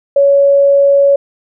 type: tone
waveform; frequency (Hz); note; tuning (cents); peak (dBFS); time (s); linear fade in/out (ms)
sine; 560; C#5; +18; -5; 0.16-1.16; 5
effects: none